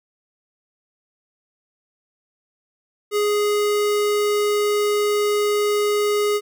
square tone, 415.3 Hz, G#4, in tune, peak -18 dBFS, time 3.11-6.41 s, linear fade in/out 50 ms, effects none

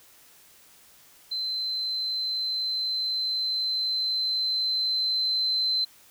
sine tone with level ramp, 4076 Hz, C8, 46 cents flat, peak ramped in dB -27 to -22 dBFS, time 1.31-5.85 s, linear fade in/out 10 ms, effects white hiss -55 dBFS RMS until 6.1 s

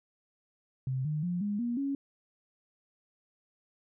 sine tone with pitch steps, 130.81 / 152.01 / 176.64 / 205.3 / 238.5 / 277.2 Hz, C3 / D#3 / F3 / G#3 / A#3 / C#4, 0 / -40 / +20 / -20 / +40 / 0 cents, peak -29 dBFS, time 0.87-1.95 s, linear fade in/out 2 ms, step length 180 ms, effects none

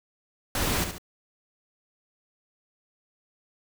pink noise with echo, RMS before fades -27 dBFS, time 0.55-0.84 s, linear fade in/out 2 ms, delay 71 ms, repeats 2, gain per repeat -7 dB, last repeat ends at 0.982 s, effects none

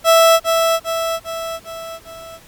30% pulse tone with echo, 659 Hz, E5, 1 cent flat, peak -5 dBFS, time 0.04-0.4 s, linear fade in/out 50 ms, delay 400 ms, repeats 5, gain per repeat -5 dB, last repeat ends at 2.4 s, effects pink hiss -45 dBFS RMS until 2.47 s + MP3 96 kbps

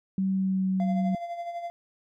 sine tone with pitch glide, 191.3 to 188.67 Hz, G3 to F#3, -42 to +34 cents, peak -23 dBFS, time 0.18-1.15 s, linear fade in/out 2 ms, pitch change -24 cents, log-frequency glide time 0.32-0.68 s
triangle tone with tremolo, 689 Hz, F5, 24 cents flat, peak -28 dBFS, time 0.8-1.7 s, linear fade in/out 0 ms, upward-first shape sine, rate 12 Hz, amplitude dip 55%
effects none

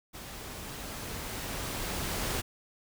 pink noise with level ramp, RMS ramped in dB -44 to -32 dBFS, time 0.13-2.42 s, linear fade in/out 20 ms, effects none

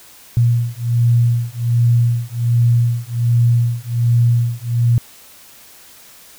sine beating tone pair, 118 / 119.3 Hz, A#2 / A#2, +22 / +41 cents, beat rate 1.3 Hz, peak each -15 dBFS, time 0.37-4.98 s, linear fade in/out 0 ms, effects white hiss -43 dBFS RMS until 6.38 s

